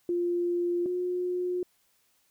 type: tone pair in turn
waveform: sine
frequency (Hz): 349.1 / 359.5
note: F4 / F#4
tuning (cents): -1 / -50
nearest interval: minor second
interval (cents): 51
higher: second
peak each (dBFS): -25 / -27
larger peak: first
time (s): 0.09-0.86 / 0.86-1.63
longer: neither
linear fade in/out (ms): 2
effects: white hiss -69 dBFS RMS until 2.3 s